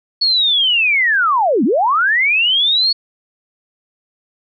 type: linear two-way sweep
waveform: sine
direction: down then up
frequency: 4420 to 196.3 to 4420 Hz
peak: -11 dBFS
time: 0.21-2.93 s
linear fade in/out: 10 ms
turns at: 1.64 s
effects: none